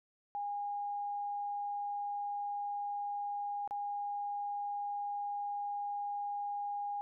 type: tone with dropouts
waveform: sine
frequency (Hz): 816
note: G#5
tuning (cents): -31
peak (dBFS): -35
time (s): 0.35-7.01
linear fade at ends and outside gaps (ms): 0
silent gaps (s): 3.676-3.709
effects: none